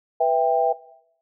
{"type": "chord", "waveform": "sine", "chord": "E minor", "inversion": "second", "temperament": "just", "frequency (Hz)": [494.4, 659.3, 791.1], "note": ["B4", "E5", "G5"], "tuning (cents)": [2, 0, 16], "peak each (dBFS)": [-22, -20, -20], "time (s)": [0.2, 0.73], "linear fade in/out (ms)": 10, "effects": ["noise-tail reverb RT60 0.8 s tail -20 dB re dry"]}